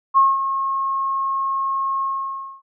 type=tone with ADSR envelope; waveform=sine; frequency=1083 Hz; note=C#6; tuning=41 cents flat; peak=-9 dBFS; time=0.14-2.62 s; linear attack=33 ms; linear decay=200 ms; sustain=-10 dB; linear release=600 ms; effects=none